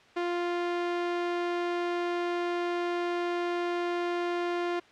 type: tone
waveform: sawtooth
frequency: 349.2 Hz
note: F4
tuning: in tune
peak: -24 dBFS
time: 0.16-4.8 s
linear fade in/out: 10 ms
effects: white hiss -56 dBFS RMS until 4.91 s + low-pass 3000 Hz 12 dB/octave